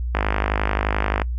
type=click train; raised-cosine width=0.5 ms; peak=-5 dBFS; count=56; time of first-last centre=0.15-1.218 s; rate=51.5 Hz; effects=noise-tail reverb RT60 0.1 s tail -24 dB re dry + added 60 Hz sine -22 dBFS peak until 1.38 s